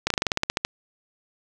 slowing click train, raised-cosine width 0.2 ms, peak -4 dBFS, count 12, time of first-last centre 0.07-0.649 s, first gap 33 ms, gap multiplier 1.09, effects none

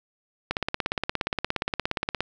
click train, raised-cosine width 0.3 ms, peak -9 dBFS, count 30, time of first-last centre 0.51-2.206 s, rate 17.1 Hz, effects none

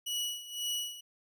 sawtooth tone with tremolo, 2931 Hz, F#7, 17 cents flat, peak -28 dBFS, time 0.06-1.01 s, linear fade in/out 10 ms, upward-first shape sine, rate 1.9 Hz, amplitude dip 80%, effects none

